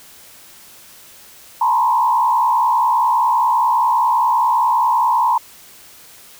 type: tone with frequency modulation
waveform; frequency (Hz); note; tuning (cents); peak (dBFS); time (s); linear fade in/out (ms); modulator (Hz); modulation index
sine; 960; B5; -49; -12; 1.61-5.38; 5; 65; 1.2
effects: white hiss -43 dBFS RMS until 6.39 s